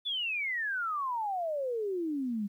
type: exponential sweep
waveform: sine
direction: down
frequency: 3516 to 196 Hz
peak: -30 dBFS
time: 0.05-2.48 s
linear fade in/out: 20 ms
effects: 11-bit